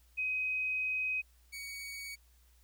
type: tone pair in turn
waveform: sine / sawtooth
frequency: 2521 / 2246 Hz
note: D#7 / C#7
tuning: +22 / +22 cents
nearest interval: major second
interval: 200 cents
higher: first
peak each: -31 / -38 dBFS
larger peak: first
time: 0.17-1.22 / 1.52-2.16 s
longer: first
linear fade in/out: 20 ms
effects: added 60 Hz sine -62 dBFS peak until 2.63 s + white hiss -70 dBFS RMS until 2.63 s